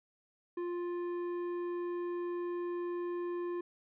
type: tone with tanh clipping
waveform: sine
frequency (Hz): 350.1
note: F4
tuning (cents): +4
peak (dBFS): -36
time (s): 0.57-3.61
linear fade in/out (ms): 5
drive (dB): 10
effects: none